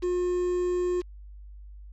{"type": "tone with quantisation", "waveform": "triangle", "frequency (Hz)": 358, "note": "F4", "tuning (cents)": 43, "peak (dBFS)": -22, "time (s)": [0.02, 1.02], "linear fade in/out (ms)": 20, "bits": 7, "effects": ["added 50 Hz sine -42 dBFS peak until 1.92 s", "low-pass 5000 Hz 12 dB/octave"]}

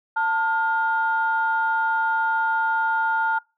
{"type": "tone pair together", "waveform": "sine", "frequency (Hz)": [893, 1417.5], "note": ["A5", "F6"], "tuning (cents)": [25, 25], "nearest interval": "minor sixth", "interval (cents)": 800, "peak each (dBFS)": [-21, -22], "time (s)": [0.16, 3.39], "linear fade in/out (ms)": 10, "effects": ["noise-tail reverb RT60 0.3 s tail -26 dB re dry", "tanh soft clip ceiling -11 dBFS"]}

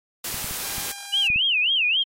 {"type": "noise", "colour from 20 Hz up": "white", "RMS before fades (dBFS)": -29, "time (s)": [0.24, 0.92], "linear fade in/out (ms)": 5}
{"type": "clicks", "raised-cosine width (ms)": 5, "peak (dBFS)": -24, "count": 6, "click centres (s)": [0.343, 0.444, 0.511, 0.782, 1.302, 1.36]}
{"type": "tone", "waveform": "5% pulse", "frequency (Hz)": 802, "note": "G5", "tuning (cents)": 39, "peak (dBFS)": -23, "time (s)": [0.62, 1.28], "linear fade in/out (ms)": 10}
{"type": "tone with vibrato", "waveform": "sine", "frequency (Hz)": 2820, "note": "F7", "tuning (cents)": 16, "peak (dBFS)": -18, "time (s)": [1.12, 2.04], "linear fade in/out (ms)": 20, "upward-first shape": "sine", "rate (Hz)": 3.7, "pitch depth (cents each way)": 250}
{"effects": ["AAC 48 kbps"]}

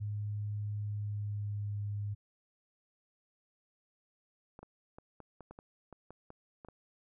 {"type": "tone with pitch glide", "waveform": "sine", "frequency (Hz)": [104.1, 102.73], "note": ["G#2", "G#2"], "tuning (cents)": [5, -18], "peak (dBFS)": -34, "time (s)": [0, 2.15], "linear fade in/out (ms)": 20, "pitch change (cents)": -23, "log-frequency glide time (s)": [0.79, 1.79]}
{"type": "clicks", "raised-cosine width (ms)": 1, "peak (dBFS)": -35, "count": 12, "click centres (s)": [4.591, 4.63, 4.985, 5.203, 5.407, 5.51, 5.589, 5.927, 6.106, 6.304, 6.648, 6.686]}
{"effects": []}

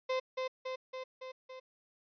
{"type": "tone with echo", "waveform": "35% pulse", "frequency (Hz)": 517, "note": "C5", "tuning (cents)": -21, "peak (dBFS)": -29, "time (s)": [0.09, 0.2], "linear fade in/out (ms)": 10, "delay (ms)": 280, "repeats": 5, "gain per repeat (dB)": -3, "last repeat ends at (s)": 1.6, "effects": ["resampled to 11025 Hz"]}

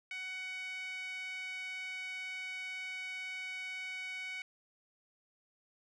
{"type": "tone with band-pass filter", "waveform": "5% pulse", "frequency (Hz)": 747, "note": "F#5", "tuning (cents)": 16, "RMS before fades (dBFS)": -42, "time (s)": [0.11, 4.42], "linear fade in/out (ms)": 2, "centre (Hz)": 2100, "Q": 5.6, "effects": []}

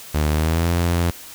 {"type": "tone with pitch glide", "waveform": "sawtooth", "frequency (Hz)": [75.7, 85.96], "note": ["D#2", "F2"], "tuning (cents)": [-47, -27], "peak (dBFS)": -13, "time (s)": [0.14, 1.11], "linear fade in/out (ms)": 10, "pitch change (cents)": 220, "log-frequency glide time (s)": [0.32, 0.69], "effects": ["white hiss -39 dBFS RMS until 1.34 s"]}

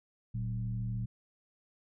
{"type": "tone with frequency modulation", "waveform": "sine", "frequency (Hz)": 115.8, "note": "A#2", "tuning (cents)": -11, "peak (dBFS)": -32, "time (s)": [0.34, 1.06], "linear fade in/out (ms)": 10, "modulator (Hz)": 72.9, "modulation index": 0.69, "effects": []}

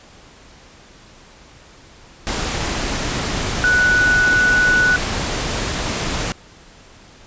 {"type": "tone in noise", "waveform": "sine", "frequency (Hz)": 1480, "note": "F#6", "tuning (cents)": 0, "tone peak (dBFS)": -12, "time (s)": [3.64, 4.96], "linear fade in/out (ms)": 0, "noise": "pink", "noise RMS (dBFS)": -22, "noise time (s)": [2.27, 6.32], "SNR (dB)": 7, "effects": ["pink hiss -45 dBFS RMS until 7.26 s", "resampled to 16000 Hz"]}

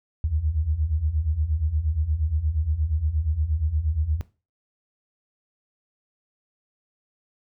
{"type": "beating tone pair", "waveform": "sine", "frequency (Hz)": [72, 80.5], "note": ["D2", "E2"], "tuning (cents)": [-34, -41], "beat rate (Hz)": 8.5, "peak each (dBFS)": [-27, -23], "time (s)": [0.24, 4.21], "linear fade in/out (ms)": 0, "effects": ["noise-tail reverb RT60 0.3 s tail -17 dB re dry"]}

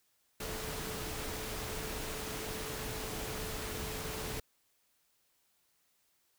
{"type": "tone in noise", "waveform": "sine", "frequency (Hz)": 435.7, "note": "A4", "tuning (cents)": -17, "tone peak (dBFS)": -46, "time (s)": [0.4, 4.4], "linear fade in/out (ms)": 5, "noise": "pink", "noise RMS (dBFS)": -40, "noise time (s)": [0.4, 4.4], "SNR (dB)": -9, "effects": ["white hiss -74 dBFS RMS until 6.38 s"]}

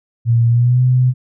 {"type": "tone with pitch glide", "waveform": "sine", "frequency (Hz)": [116.9, 126.75], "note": ["A#2", "B2"], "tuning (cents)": [5, 45], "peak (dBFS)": -9, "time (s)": [0.25, 1.14], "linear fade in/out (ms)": 50, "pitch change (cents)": 140, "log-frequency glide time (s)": [0.48, 0.82], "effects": []}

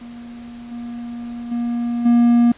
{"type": "tone with level steps", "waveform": "triangle", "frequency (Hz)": 237.6, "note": "A#3", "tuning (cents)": 33, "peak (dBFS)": [-31, -25, -17, -8], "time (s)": [0.01, 2.52], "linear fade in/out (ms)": 5, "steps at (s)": [0.71, 1.51, 2.05], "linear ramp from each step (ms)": 10, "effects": ["pink hiss -46 dBFS RMS until 2.57 s", "resampled to 8000 Hz"]}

